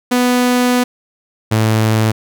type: tone pair in turn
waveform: sawtooth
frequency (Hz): 247.5 / 109.93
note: B3 / A2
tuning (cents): +4 / -1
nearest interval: octave + major second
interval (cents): 1405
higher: first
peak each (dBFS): -7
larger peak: neither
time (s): 0.11-0.84 / 1.51-2.12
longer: first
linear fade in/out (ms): 10
effects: none